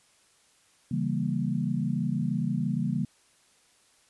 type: chord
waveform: sine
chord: C# diminished seventh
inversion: none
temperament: equal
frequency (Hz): 138.59 / 164.81 / 196 / 233.1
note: C#3 / E3 / G3 / Bb3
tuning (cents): 0 / 0 / 0 / 0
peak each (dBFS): -31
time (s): 0.91-3.05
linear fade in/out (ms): 5
effects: white hiss -63 dBFS RMS until 4.09 s + resampled to 24000 Hz